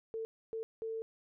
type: tone bursts at uneven times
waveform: sine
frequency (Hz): 447.7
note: A4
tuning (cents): +30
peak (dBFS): -36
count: 3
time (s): 0.14-0.25 / 0.53-0.63 / 0.82-1.02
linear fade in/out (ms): 0
effects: none